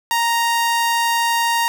sawtooth tone, 932 Hz, A#5, 1 cent flat, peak -12 dBFS, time 0.11-1.68 s, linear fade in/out 0 ms, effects none

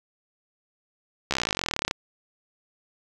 slowing click train, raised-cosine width 0.2 ms, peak -7 dBFS, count 29, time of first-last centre 1.31-1.911 s, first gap 14 ms, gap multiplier 1.03, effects none

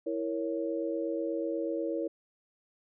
sine chord, A# diminished, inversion second, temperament equal, 329.6 / 466.2 / 554.4 Hz, E4 / A#4 / C#5, 0 / 0 / 0 cents, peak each -33 / -35 / -35 dBFS, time 0.06-2.08 s, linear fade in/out 10 ms, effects none

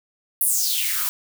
blue noise with high-pass filter sweep, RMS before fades -22 dBFS, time 0.41-1.09 s, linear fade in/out 0 ms, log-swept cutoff 12000 to 940 Hz, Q 4.3, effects none

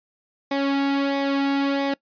sawtooth tone with flanger, 277.6 Hz, C#4, 3 cents sharp, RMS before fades -22 dBFS, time 0.51-1.94 s, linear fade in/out 5 ms, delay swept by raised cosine 0.68 to 1.98 ms, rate 1.5 Hz, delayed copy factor -0.6, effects noise-tail reverb RT60 0.1 s tail -22 dB re dry + resampled to 11025 Hz

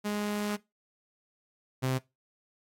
sawtooth tone pair in turn, 207.7 / 130.22 Hz, G#3 / C3, 0 / -8 cents, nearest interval minor sixth, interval 808 cents, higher first, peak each -26 / -23 dBFS, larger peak second, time 0.04-0.57 / 1.82-1.99 s, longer first, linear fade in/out 20 ms, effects noise-tail reverb RT60 0.2 s tail -19 dB re dry + AAC 48 kbps

